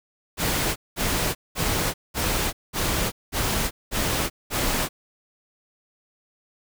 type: noise bursts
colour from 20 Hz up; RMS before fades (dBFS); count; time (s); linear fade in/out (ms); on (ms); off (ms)
pink; -24; 8; 0.37-4.89; 50; 390; 200
effects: none